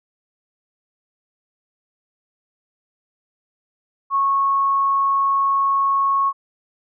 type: tone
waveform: sine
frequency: 1100 Hz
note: C#6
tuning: 14 cents flat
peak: -15 dBFS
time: 4.1-6.33 s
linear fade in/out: 50 ms
effects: none